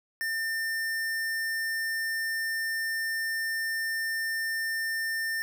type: tone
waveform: square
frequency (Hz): 1800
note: A6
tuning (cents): +39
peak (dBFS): -29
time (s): 0.21-5.42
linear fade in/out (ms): 0
effects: none